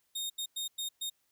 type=tone bursts at uneven times; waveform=sawtooth; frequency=3695 Hz; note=A#7; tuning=16 cents flat; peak=-31 dBFS; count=5; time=0.15-0.3 / 0.38-0.46 / 0.56-0.68 / 0.78-0.89 / 1.01-1.1 s; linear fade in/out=10 ms; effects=white hiss -75 dBFS RMS until 1.31 s